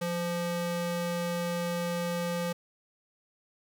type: ring-modulated tone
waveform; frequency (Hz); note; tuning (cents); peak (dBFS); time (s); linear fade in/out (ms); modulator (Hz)
square; 345.9; F4; -17; -27; 0.01-2.53; 10; 170
effects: none